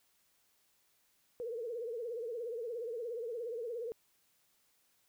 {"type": "tone with vibrato", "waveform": "sine", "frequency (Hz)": 467.4, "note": "A#4", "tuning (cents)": 5, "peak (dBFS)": -37, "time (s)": [1.4, 3.92], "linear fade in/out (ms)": 0, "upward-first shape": "triangle", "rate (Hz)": 17, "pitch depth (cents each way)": 130, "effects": ["white hiss -73 dBFS RMS until 5.08 s"]}